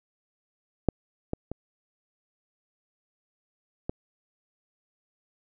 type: clicks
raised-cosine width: 2 ms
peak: -7 / -15 / -20 / -16 dBFS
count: 4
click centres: 0.887 / 1.334 / 1.516 / 3.895 s
effects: none